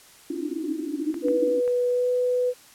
pink band-pass noise, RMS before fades -29 dBFS, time 0.3-1.61 s, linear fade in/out 5 ms, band 280 to 340 Hz, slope 96 dB/octave
clicks, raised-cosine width 0.5 ms, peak -26 dBFS, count 3, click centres 1.143 / 1.284 / 1.678 s
sine tone with pitch glide, 491.6 to 496.7 Hz, B4 to B4, -8 to +10 cents, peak -20 dBFS, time 1.22-2.54 s, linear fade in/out 50 ms, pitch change +18 cents, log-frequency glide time 1.89-2.09 s
effects white hiss -51 dBFS RMS until 2.74 s + low-pass 12000 Hz 12 dB/octave

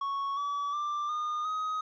triangle tone with pitch steps, 1108.7 / 1144.5 / 1181.4 / 1219.6 / 1258.9 Hz, C#6 / D6 / D6 / D#6 / D#6, 0 / -45 / +10 / -35 / +20 cents, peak -28 dBFS, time 0.01-1.81 s, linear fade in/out 5 ms, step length 360 ms, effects resampled to 16000 Hz + 11-bit

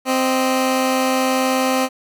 15% pulse tone pair together, 260.7 / 620 Hz, C4 / D#5, -6 / -6 cents, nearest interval octave + minor third, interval 1500 cents, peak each -10 / -19 dBFS, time 0.05-1.89 s, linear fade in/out 50 ms, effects none

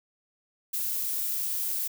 violet noise, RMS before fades -30 dBFS, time 0.73-1.88 s, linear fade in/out 10 ms, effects none

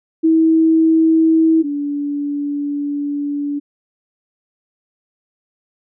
sine tone pair in turn, 322.6 / 288.1 Hz, E4 / D4, -37 / -33 cents, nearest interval major second, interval 196 cents, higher first, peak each -9 / -18 dBFS, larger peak first, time 0.23-1.63 / 1.63-3.6 s, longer second, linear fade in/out 20 ms, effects none

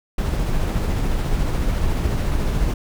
brown noise with tremolo, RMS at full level -19 dBFS, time 0.18-2.74 s, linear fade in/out 5 ms, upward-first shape sine, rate 14 Hz, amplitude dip 25%, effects none

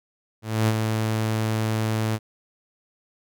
sawtooth tone with ADSR envelope, 110 Hz, A2, in tune, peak -13 dBFS, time 0.42-2.19 s, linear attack 260 ms, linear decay 43 ms, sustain -5 dB, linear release 46 ms, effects none

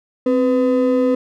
triangle ring-modulated tone, 380 Hz, F#4, 46 cents sharp, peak -8 dBFS, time 0.26-1.15 s, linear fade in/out 5 ms, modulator 119 Hz, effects none

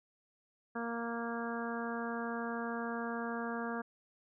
harmonic tone, 233.1 Hz, A#3, in tune, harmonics 1 / 2 / 3 / 4 / 5 / 6 / 7, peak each -39 / -42 / -44 / -46 / -45 / -46 / -45 dBFS, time 0.75-3.82 s, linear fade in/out 10 ms, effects none

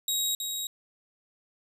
20% pulse tone with echo, 3804 Hz, A#7, 34 cents sharp, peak -20 dBFS, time 0.08-0.35 s, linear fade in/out 2 ms, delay 320 ms, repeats 1, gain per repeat -5 dB, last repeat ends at 0.67 s, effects none

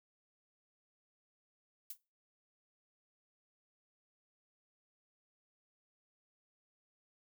violet noise with exponential decay, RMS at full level -38 dBFS, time 1.9-1.98 s, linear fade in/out 5 ms, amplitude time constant 17 ms, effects noise-tail reverb RT60 0.3 s tail -22 dB re dry

